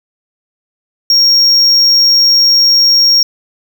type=tone; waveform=triangle; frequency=5570 Hz; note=F8; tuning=5 cents flat; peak=-4 dBFS; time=1.1-3.23 s; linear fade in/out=2 ms; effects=none